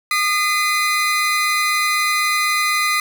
30% pulse tone pair together, 1224 / 2036 Hz, D#6 / C7, -29 / -48 cents, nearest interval major sixth, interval 881 cents, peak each -16 / -16 dBFS, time 0.11-3 s, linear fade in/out 2 ms, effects none

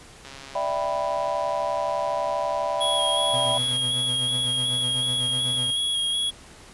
click train, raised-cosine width 0.2 ms, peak -24 dBFS, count 479, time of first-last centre 0.25-3.765 s, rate 136 Hz
sine chord, E minor seventh, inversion third, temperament equal, 587.3 / 659.3 / 784 / 987.8 Hz, D5 / E5 / G5 / B5, 0 / 0 / 0 / 0 cents, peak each -28 / -28 / -31 / -28 dBFS, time 0.55-3.58 s, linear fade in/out 5 ms
square tone with vibrato, 3305 Hz, G#7, 9 cents flat, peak -23 dBFS, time 2.8-6.31 s, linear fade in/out 20 ms, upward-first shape square, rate 2.7 Hz, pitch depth 17 cents each way
35% pulse tone with tremolo, 125.3 Hz, B2, 25 cents sharp, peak -28 dBFS, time 3.33-5.71 s, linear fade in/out 10 ms, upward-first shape sine, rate 8 Hz, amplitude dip 55%
effects pink hiss -47 dBFS RMS until 6.73 s + resampled to 24000 Hz

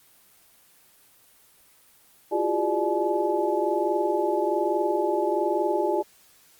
sine tone cluster, 340.8 / 362 / 405.5 / 596 / 855 Hz, F4 / F#4 / G#4 / D5 / A5, -42 / -38 / -41 / +25 / -50 cents, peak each -28 dBFS, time 2.31-6.03 s, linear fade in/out 20 ms, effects white hiss -57 dBFS RMS until 6.59 s + Opus 24 kbps

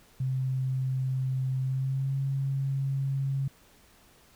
sine tone with pitch glide, 130.81 to 136.29 Hz, C3 to C#3, 0 to -29 cents, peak -26 dBFS, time 0.2-3.48 s, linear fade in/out 5 ms, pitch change +71 cents, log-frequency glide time 1.62-2.16 s, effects pink hiss -59 dBFS RMS until 4.35 s

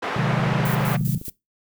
pink band-pass noise, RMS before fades -27 dBFS, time 0.02-0.97 s, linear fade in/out 10 ms, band 410 to 2000 Hz, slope 12 dB/octave
sine chord, B diminished seventh, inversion none, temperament equal with one note detuned, 124.47 / 146.83 / 174.61 / 207.7 Hz, B2 / D3 / F3 / Ab3, +14 / 0 / 0 / 0 cents, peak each -25 / -23 / -26 / -29 dBFS, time 0.16-1.18 s, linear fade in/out 5 ms
click train, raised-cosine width 3 ms, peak -23 dBFS, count 15, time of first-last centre 0.33-1.282 s, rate 14.7 Hz
violet noise with tremolo, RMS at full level -33 dBFS, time 0.65-1.3 s, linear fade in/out 5 ms, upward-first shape square, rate 5 Hz, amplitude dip 75%
effects noise-tail reverb RT60 0.2 s tail -20 dB re dry

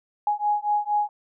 sine beating tone pair, 830.6 / 834.9 Hz, G#5 / G#5, 0 / +9 cents, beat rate 4.3 Hz, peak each -24 dBFS, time 0.27-1.09 s, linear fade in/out 2 ms, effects none

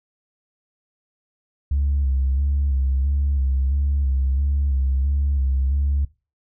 sine tone with vibrato, 68.5 Hz, C#2, 20 cents flat, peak -16 dBFS, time 1.71-6.05 s, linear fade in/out 5 ms, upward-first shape square, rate 1.5 Hz, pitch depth 48 cents each way, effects noise-tail reverb RT60 0.3 s tail -22 dB re dry + tanh soft clip ceiling -14 dBFS

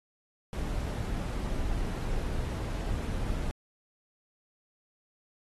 brown noise, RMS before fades -32 dBFS, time 0.53-3.51 s, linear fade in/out 0 ms, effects AAC 32 kbps

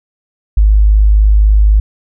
sine tone, 51.91 Hz, G#1, in tune, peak -4 dBFS, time 0.57-1.8 s, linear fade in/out 5 ms, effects none

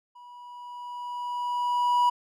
triangle tone with level ramp, 975 Hz, B5, 23 cents flat, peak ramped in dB -44 to -16 dBFS, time 0.15-2.1 s, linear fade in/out 10 ms, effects none

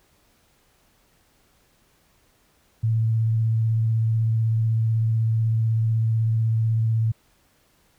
sine tone with vibrato, 112.2 Hz, A2, 34 cents sharp, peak -18 dBFS, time 2.83-7.12 s, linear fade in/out 10 ms, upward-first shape sine, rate 16 Hz, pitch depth 18 cents each way, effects pink hiss -62 dBFS RMS until 7.98 s

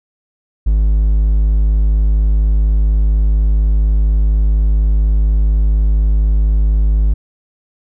triangle tone, 52.1 Hz, G#1, 6 cents sharp, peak -7 dBFS, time 0.66-7.14 s, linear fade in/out 10 ms, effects none

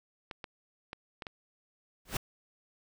clicks, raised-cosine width 0.3 ms, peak -24 dBFS, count 5, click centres 0.312 / 0.442 / 0.931 / 1.222 / 1.268 s
pink noise with exponential growth, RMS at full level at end -27 dBFS, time 2.05-2.17 s, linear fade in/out 5 ms, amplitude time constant 26 ms
effects none

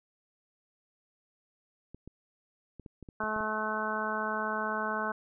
clicks, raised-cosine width 3 ms, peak -32 dBFS, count 9, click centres 1.946 / 2.076 / 2.797 / 2.862 / 3.027 / 3.088 / 3.237 / 3.363 / 3.406 s
harmonic tone, 215.8 Hz, A3, 33 cents flat, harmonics 1 / 2 / 3 / 4 / 5 / 6 / 7, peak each -39 / -40 / -38 / -38 / -36 / -39 / -35 dBFS, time 3.2-5.12 s, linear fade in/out 5 ms
effects none

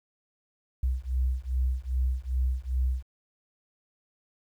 sine beating tone pair, 62.5 / 65 Hz, B1 / C2, +21 / -11 cents, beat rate 2.5 Hz, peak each -28 dBFS, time 0.83-3.03 s, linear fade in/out 5 ms, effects 10-bit

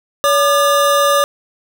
square tone pair together, 568 / 1201.3 Hz, C#5 / D6, +42 / +39 cents, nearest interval octave + minor second, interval 1297 cents, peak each -14 dBFS, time 0.24-1.24 s, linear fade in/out 0 ms, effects none

